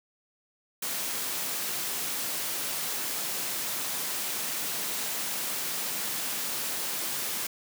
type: high-pass noise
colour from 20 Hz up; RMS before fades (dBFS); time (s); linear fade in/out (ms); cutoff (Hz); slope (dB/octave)
white; -32; 0.82-7.47; 5; 130; 24
effects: none